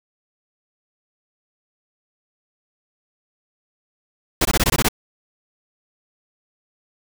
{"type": "noise bursts", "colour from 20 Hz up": "pink", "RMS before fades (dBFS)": -17, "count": 8, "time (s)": [4.41, 4.886], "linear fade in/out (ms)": 5, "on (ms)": 42, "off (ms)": 20, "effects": []}